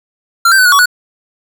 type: tone with pitch steps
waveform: square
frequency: 1372 / 1564 / 1506 / 1449 / 1128 / 1470 Hz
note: F6 / G6 / F#6 / F#6 / C#6 / F#6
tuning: -31 / -4 / +30 / -37 / +30 / -12 cents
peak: -6 dBFS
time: 0.45-0.858 s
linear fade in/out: 5 ms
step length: 68 ms
effects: none